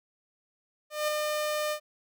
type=tone with ADSR envelope; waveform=sawtooth; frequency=604 Hz; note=D5; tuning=48 cents sharp; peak=-21 dBFS; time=0.9-1.8 s; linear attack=180 ms; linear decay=7 ms; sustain=-3 dB; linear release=82 ms; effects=none